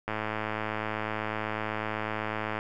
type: click train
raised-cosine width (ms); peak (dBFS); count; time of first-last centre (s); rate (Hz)
0.5; -16; 272; 0.08-2.589; 108
effects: none